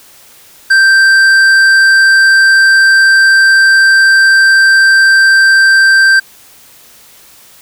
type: tone with tanh clipping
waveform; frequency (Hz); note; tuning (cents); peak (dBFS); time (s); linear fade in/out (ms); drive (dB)
sine; 1568; G6; 0; -5; 0.7-6.2; 10; 10
effects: white hiss -40 dBFS RMS until 7.61 s